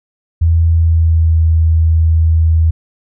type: tone with pitch glide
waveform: sine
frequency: 82.6 to 80.95 Hz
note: E2 to E2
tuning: +4 to -31 cents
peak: -7 dBFS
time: 0.41-2.71 s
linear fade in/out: 10 ms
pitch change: -35 cents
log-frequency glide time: 0.7-1.38 s
effects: none